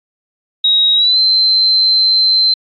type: tone with pitch glide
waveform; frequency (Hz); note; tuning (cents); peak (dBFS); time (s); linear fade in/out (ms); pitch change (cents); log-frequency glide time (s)
sine; 3802 to 4098; A#7 to C8; +33 to -37; -8; 0.64-2.54; 5; +130; 0.95-1.18
effects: AAC 48 kbps

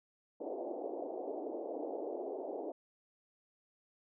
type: band-pass noise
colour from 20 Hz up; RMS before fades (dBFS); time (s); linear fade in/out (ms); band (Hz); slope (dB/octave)
pink; -41; 0.4-2.72; 5; 300 to 740; 48
effects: none

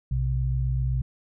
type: tone pair together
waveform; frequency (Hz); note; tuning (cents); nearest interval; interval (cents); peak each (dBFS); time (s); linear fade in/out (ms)
sine; 60.74 / 128.7; B1 / C3; -28 / -28; octave + minor second; 1300; -25; 0.11-1.02; 5
effects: none

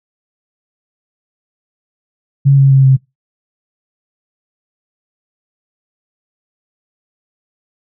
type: tone with pitch steps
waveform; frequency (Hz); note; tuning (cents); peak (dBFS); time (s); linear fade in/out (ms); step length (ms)
sine; 138.59 / 136.68 / 134.8 / 132.94; C#3 / C#3 / C#3 / C3; 0 / -24 / -48 / +28; -4; 2.45-2.97; 20; 130
effects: noise-tail reverb RT60 0.2 s tail -23 dB re dry

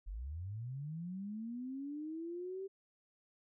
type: linear sweep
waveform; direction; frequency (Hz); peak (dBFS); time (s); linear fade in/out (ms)
sine; up; 41.2 to 392.3; -40; 0.06-2.68; 20
effects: none

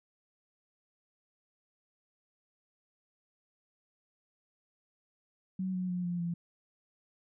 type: tone with pitch steps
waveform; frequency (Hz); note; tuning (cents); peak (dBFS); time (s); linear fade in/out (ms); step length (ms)
sine; 187.3 / 183.13 / 179.05 / 175.06 / 171.16; F#3 / F#3 / F3 / F3 / F3; +21 / -18 / +43 / +4 / -35; -31; 5.59-6.34; 5; 150
effects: none

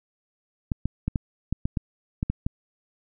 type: clicks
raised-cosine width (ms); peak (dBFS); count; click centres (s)
5; -12; 10; 0.718 / 0.856 / 1.08 / 1.158 / 1.526 / 1.655 / 1.772 / 2.229 / 2.3 / 2.465
effects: none

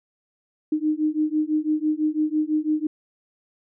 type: beating tone pair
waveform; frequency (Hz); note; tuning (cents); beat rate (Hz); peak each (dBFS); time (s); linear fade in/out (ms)
sine; 304.3 / 310.3; D#4 / D#4; -38 / -5; 6; -23; 0.72-2.87; 5
effects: none

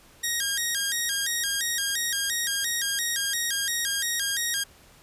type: tone with vibrato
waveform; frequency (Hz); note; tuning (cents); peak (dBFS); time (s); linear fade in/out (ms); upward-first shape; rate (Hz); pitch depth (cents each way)
10% pulse; 1744; A6; -16; -16; 0.23-4.64; 10; square; 2.9; 130
effects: pink hiss -54 dBFS RMS until 5.02 s + resampled to 32000 Hz

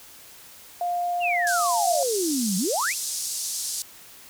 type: tone with pitch glide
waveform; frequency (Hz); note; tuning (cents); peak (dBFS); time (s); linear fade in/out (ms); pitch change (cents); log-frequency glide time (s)
sine; 704 to 698.7; F5 to F5; +14 to +1; -23; 0.81-2.03; 2; -13; 1.25-1.85
type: exponential two-way sweep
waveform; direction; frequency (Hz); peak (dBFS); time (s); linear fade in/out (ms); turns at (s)
sine; down then up; 2914 to 176.3 to 2914; -23; 1.2-2.95; 50; 2.57
type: band-pass noise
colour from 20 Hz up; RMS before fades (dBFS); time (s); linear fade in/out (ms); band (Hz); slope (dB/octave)
pink; -30; 1.47-3.82; 0; 5100 to 11000; 24
effects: white hiss -47 dBFS RMS until 4.29 s

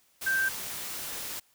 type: tone in noise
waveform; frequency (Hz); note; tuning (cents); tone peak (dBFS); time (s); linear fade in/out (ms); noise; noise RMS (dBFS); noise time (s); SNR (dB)
sine; 1568; G6; 0; -24; 0.26-0.49; 10; white; -37; 0.21-1.4; +10
effects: white hiss -66 dBFS RMS until 1.54 s

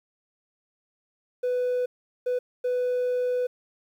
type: tone bursts at uneven times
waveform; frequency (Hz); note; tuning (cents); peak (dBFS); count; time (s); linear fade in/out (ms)
triangle; 497; B4; +11; -20; 3; 1.43-1.86 / 2.26-2.39 / 2.64-3.47; 10
effects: tanh soft clip ceiling -18 dBFS + 10-bit

